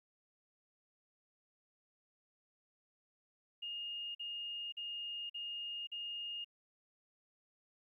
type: tone bursts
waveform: sine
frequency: 2840 Hz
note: F7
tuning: 28 cents sharp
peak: -40 dBFS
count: 5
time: 3.62-6.446 s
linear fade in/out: 10 ms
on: 530 ms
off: 44 ms
effects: 13-bit